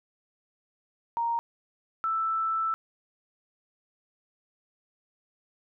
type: tone pair in turn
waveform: sine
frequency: 932.3 / 1322.3 Hz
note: A#5 / E6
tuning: 0 / +5 cents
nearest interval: tritone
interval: 605 cents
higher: second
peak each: -25 dBFS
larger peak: neither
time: 1.17-1.39 / 2.04-2.74 s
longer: second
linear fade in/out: 0 ms
effects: none